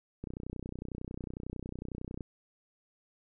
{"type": "click train", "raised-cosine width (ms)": 3, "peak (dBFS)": -26, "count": 62, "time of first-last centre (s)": [0.24, 2.208], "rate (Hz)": 31, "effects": []}